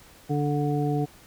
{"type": "harmonic tone", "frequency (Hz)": 146.3, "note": "D3", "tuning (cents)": -6, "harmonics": [1, 2, 3, 5], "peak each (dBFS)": [-25, -28, -30, -32], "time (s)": [0.29, 1.06], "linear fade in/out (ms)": 20, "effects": ["pink hiss -52 dBFS RMS until 1.26 s"]}